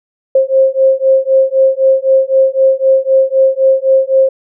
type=beating tone pair; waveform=sine; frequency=530 / 533.9 Hz; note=C5 / C5; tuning=+22 / +35 cents; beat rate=3.9 Hz; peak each=-10 dBFS; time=0.35-4.29 s; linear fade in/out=5 ms; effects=none